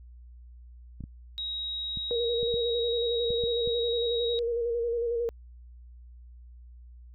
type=clicks; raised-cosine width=5 ms; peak=-27 dBFS; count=8; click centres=1.007 / 1.039 / 1.973 / 2.43 / 2.541 / 3.305 / 3.438 / 3.675 s
type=tone; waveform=sine; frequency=3806 Hz; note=A#7; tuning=35 cents sharp; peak=-31 dBFS; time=1.38-4.39 s; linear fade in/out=0 ms
type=tone with vibrato; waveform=sine; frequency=470.1 Hz; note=A#4; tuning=15 cents sharp; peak=-26 dBFS; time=2.11-5.29 s; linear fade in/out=0 ms; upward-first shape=square; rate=11 Hz; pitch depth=29 cents each way
effects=added 60 Hz sine -46 dBFS peak until 7.14 s